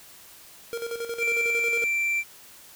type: tone with tremolo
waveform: square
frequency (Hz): 466.2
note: A#4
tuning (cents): 0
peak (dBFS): -29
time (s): 0.73-1.84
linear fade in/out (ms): 0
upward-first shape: square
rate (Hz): 11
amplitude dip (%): 60
type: tone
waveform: triangle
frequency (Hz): 2349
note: D7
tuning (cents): 0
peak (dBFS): -21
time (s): 1.18-2.24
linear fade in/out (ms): 50
effects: white hiss -49 dBFS RMS until 2.75 s